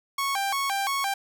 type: tone with vibrato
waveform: sawtooth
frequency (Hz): 934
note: A#5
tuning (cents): +3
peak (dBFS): -21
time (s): 0.18-1.14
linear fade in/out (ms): 5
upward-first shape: square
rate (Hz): 2.9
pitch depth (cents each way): 290
effects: none